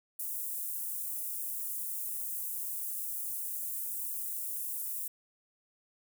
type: high-pass noise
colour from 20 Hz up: white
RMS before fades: -37 dBFS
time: 0.19-5.08 s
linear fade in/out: 5 ms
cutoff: 9300 Hz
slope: 24 dB/octave
effects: none